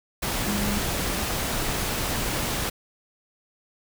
sine tone in noise, 204.7 Hz, G#3, 25 cents flat, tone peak -26 dBFS, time 0.47-0.79 s, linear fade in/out 10 ms, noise pink, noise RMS -27 dBFS, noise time 0.22-2.7 s, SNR -2 dB, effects none

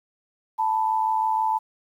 sine tone pair together, 880 / 986.2 Hz, A5 / B5, 0 / -3 cents, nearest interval major second, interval 197 cents, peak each -21 / -26 dBFS, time 0.58-1.59 s, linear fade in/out 20 ms, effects 9-bit

